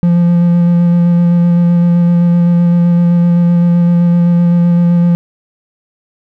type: tone with vibrato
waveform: triangle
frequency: 172.9 Hz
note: F3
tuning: 17 cents flat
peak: -4 dBFS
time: 0.03-5.15 s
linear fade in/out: 0 ms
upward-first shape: square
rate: 7.8 Hz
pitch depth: 10 cents each way
effects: none